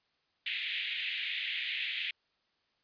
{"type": "band-pass noise", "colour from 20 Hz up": "pink", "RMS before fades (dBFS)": -36, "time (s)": [0.46, 2.11], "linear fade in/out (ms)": 5, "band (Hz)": [2000, 3600], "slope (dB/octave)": 48, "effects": ["white hiss -75 dBFS RMS until 2.83 s", "resampled to 11025 Hz"]}